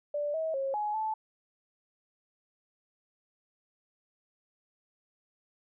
sine tone with pitch steps, 586 / 641 / 542 / 840 / 872 Hz, D5 / E5 / C#5 / G#5 / A5, -4 / -49 / -39 / +19 / -16 cents, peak -29 dBFS, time 0.14-1.14 s, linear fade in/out 5 ms, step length 200 ms, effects none

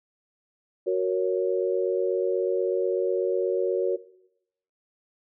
sine chord, F# major, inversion none, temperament equal, 370 / 466.2 / 554.4 Hz, F#4 / A#4 / C#5, 0 / 0 / 0 cents, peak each -24 / -27 / -28 dBFS, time 0.86-3.97 s, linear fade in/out 20 ms, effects noise-tail reverb RT60 0.8 s tail -18 dB re dry

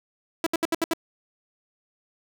sawtooth tone bursts, 329.6 Hz, E4, in tune, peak -17 dBFS, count 6, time 0.44-0.935 s, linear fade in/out 2 ms, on 25 ms, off 69 ms, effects none

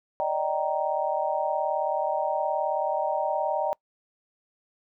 sine chord, Eb major seventh, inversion third, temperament just, 583.4 / 622.3 / 777.8 / 933.4 Hz, D5 / Eb5 / G5 / Bb5, -12 / 0 / -14 / +2 cents, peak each -30 / -29 / -29 / -30 dBFS, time 0.2-3.73 s, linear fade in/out 0 ms, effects noise-tail reverb RT60 0.1 s tail -25 dB re dry

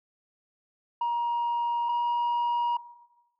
sine tone pair in turn, 947 / 953.6 Hz, A#5 / A#5, +27 / +39 cents, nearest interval unison, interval 12 cents, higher second, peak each -22 / -21 dBFS, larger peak second, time 1.01-1.89 / 1.89-2.77 s, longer neither, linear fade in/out 5 ms, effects noise-tail reverb RT60 1.0 s tail -17 dB re dry + tanh soft clip ceiling -23 dBFS

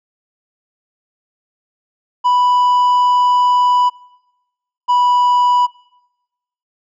triangle tone pair in turn, 987.8 / 982.9 Hz, B5 / B5, 0 / -9 cents, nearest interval unison, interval 9 cents, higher first, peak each -8 dBFS, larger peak neither, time 2.24-3.9 / 4.88-5.67 s, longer first, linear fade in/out 20 ms, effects noise-tail reverb RT60 1.0 s tail -23 dB re dry + resampled to 16000 Hz

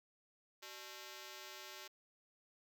5% pulse ring-modulated tone, 488.6 Hz, B4, 19 cents flat, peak -35 dBFS, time 0.62-1.88 s, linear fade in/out 10 ms, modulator 110 Hz, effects none

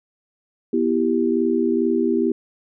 sine chord, E minor, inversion second, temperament equal with one note detuned, 245.1 / 329.6 / 392 Hz, B3 / E4 / G4, -13 / 0 / 0 cents, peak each -21 dBFS, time 0.73-2.32 s, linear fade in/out 5 ms, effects none

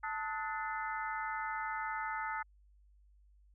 harmonic tone with a mistuned harmonic, 293.7 Hz, D4, in tune, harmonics 3 / 4 / 5 / 6 / 7, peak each -39 / -41 / -43 / -45 / -46 dBFS, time 0.03-2.43 s, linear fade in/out 10 ms, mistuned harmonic 4, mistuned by +140 cents, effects added 50 Hz sine -61 dBFS peak until 3.54 s

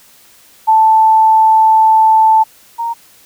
sine tone pair in turn, 880 / 928.7 Hz, A5 / A#5, 0 / -7 cents, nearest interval minor second, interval 93 cents, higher second, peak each -5 / -15 dBFS, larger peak first, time 0.67-2.44 / 2.78-2.94 s, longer first, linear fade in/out 20 ms, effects white hiss -45 dBFS RMS until 3.25 s

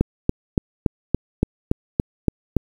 click train, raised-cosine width 3 ms, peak -3 dBFS, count 10, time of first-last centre 0.01-2.567 s, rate 3.52 Hz, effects 7-bit

